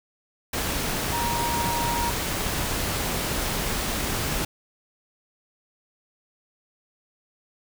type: tone in noise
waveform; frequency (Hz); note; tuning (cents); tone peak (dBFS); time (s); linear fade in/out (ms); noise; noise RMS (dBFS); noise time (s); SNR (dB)
sine; 943; A#5; +20; -26; 1.13-2.1; 5; pink; -27; 0.53-4.45; -2
effects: none